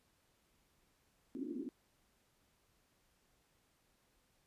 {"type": "band-pass noise", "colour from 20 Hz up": "pink", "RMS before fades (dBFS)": -43, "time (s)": [1.35, 1.69], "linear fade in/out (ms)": 0, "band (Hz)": [250, 330], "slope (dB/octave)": 48, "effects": ["pink hiss -75 dBFS RMS until 4.46 s", "resampled to 32000 Hz"]}